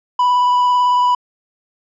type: tone with vibrato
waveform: triangle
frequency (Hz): 987.8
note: B5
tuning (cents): 0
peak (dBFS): -9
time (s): 0.19-1.15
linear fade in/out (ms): 5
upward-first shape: triangle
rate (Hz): 18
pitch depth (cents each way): 16
effects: resampled to 16000 Hz